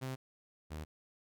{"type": "tone pair in turn", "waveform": "sawtooth", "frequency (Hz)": [130.81, 77.29], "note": ["C3", "D#2"], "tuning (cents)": [0, -11], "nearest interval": "major sixth", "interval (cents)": 911, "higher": "first", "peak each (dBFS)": [-34, -37], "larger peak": "first", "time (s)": [[0.01, 0.16], [0.7, 0.85]], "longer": "neither", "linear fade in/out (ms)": 20, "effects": []}